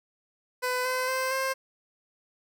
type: tone with pitch steps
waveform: 15% pulse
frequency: 502 / 511.1 / 520.3 / 529.7 Hz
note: B4 / C5 / C5 / C5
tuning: +28 / -41 / -10 / +21 cents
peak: -20 dBFS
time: 0.62-1.54 s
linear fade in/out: 20 ms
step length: 230 ms
effects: none